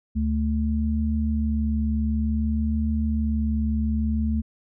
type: tone pair together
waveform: sine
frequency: 73.42 / 219.7 Hz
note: D2 / A3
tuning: 0 / -2 cents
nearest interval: octave + perfect fifth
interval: 1898 cents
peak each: -23 / -24 dBFS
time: 0.15-4.42 s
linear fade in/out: 20 ms
effects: none